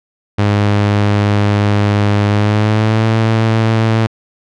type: tone with pitch glide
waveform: sawtooth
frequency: 102.9 to 111.57 Hz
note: G#2 to A2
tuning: -16 to +25 cents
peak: -6 dBFS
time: 0.38-4.07 s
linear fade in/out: 10 ms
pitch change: +141 cents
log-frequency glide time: 2.29-3.09 s
effects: low-pass 4000 Hz 12 dB/octave